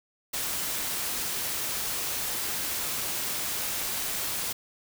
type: noise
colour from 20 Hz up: white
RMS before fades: -31 dBFS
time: 0.33-4.53 s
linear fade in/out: 10 ms
effects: none